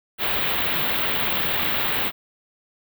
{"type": "band-stop noise", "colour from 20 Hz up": "white", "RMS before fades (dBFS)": -23, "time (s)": [0.18, 2.12], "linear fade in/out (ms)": 50, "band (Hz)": [3800, 16000], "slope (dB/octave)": 48, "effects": []}